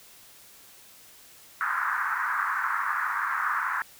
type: band-pass noise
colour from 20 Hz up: white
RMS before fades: -28 dBFS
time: 1.61-3.82 s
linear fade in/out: 0 ms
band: 1000 to 1700 Hz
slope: 48 dB/octave
effects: white hiss -52 dBFS RMS until 3.99 s